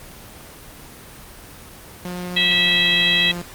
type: tone with pitch glide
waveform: sawtooth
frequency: 178.8 to 174.41 Hz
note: F3 to F3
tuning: +41 to -2 cents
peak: -23 dBFS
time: 2.05-3.42 s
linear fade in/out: 2 ms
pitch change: -43 cents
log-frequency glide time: 2.37-2.92 s
type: harmonic tone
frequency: 652 Hz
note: E5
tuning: 19 cents flat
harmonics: 3 / 4 / 5 / 6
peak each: -21 / -21 / -18 / -21 dBFS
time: 2.36-3.32 s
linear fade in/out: 10 ms
effects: pink hiss -40 dBFS RMS until 3.54 s + Opus 24 kbps